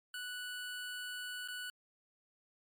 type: tone with dropouts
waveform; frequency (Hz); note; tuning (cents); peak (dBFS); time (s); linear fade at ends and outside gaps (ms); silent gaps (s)
25% pulse; 1480; F#6; 0; -37; 0.14-1.7; 2; 1.477-1.484
effects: MP3 96 kbps